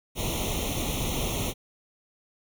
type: noise with comb filter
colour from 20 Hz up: pink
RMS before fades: -29 dBFS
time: 0.15-1.54 s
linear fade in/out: 50 ms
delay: 0.31 ms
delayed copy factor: +0.95
effects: none